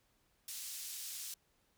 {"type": "band-pass noise", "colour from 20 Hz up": "pink", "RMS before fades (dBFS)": -45, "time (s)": [0.48, 1.34], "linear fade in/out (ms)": 2, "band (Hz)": [5200, 16000], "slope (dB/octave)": 12, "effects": ["pink hiss -75 dBFS RMS until 1.77 s"]}